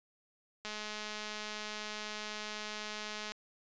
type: click train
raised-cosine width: 0.2 ms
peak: -24 dBFS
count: 567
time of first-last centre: 0.65-3.32 s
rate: 212 Hz
effects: resampled to 16000 Hz